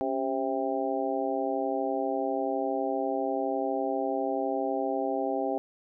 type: harmonic tone with a mistuned harmonic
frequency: 132.1 Hz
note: C3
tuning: 17 cents sharp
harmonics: 2 / 3 / 4 / 5 / 6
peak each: -33 / -33 / -33 / -33 / -33 dBFS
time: 0.01-5.58 s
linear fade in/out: 0 ms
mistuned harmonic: 2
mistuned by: +71 cents
effects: none